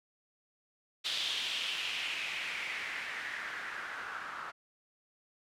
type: noise with low-pass filter sweep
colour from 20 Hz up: blue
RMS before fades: -38 dBFS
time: 1.04-4.52 s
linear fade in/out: 20 ms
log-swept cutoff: 3600 to 1300 Hz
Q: 3.5
effects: none